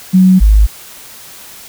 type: tone pair in turn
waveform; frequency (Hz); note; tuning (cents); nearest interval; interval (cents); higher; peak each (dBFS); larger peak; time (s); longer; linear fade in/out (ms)
sine; 186.2 / 52.25; F#3 / G#1; +11 / +11; octave + minor seventh; 2200; first; -3; neither; 0.13-0.4 / 0.4-0.67; neither; 20
effects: white hiss -34 dBFS RMS until 1.68 s